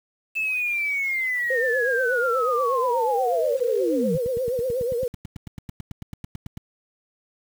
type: linear sweep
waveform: sine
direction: down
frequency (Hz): 2637 to 140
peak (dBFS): -22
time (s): 0.35-4.18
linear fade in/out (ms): 20
type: tone with vibrato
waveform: sine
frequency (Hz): 494.9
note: B4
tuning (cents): +4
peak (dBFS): -22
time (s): 1.5-5.08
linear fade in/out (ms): 5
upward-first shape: triangle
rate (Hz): 8.3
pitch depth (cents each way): 140
type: click train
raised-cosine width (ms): 5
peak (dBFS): -22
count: 23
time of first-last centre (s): 4.15-6.573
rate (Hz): 9.08
effects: high-pass 60 Hz 12 dB/octave + 7-bit